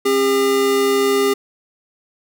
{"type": "tone pair together", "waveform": "square", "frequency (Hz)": [268.8, 402.7], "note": ["C4", "G4"], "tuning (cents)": [47, 47], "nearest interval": "perfect fifth", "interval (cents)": 700, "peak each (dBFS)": [-23, -15], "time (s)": [0.05, 1.34], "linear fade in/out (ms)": 10, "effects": []}